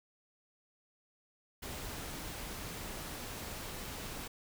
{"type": "noise", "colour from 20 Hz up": "pink", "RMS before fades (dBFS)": -43, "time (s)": [1.62, 4.28], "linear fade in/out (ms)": 10, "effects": []}